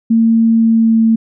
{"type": "tone with pitch glide", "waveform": "sine", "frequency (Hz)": [226.9, 224.8], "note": ["A#3", "A3"], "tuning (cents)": [-47, 37], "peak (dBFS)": -7, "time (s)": [0.1, 1.16], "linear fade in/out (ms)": 10, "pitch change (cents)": -16, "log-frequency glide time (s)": [0.51, 1.03], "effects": []}